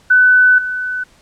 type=tone with level steps; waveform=sine; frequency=1500 Hz; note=F#6; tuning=23 cents sharp; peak=-6 / -18 dBFS; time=0.1-1.04 s; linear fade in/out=10 ms; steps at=0.58 s; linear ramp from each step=5 ms; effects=pink hiss -50 dBFS RMS until 1.21 s + low-pass 9000 Hz 12 dB/octave